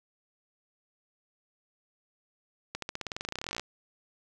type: accelerating click train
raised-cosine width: 0.2 ms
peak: -17 dBFS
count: 24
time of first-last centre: 2.75-3.596 s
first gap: 73 ms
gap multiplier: 0.93
effects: none